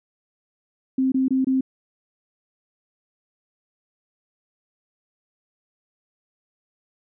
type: tone bursts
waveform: sine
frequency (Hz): 262.7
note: C4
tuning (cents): +7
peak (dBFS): -17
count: 4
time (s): 0.98-1.609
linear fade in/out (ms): 5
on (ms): 140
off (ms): 23
effects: none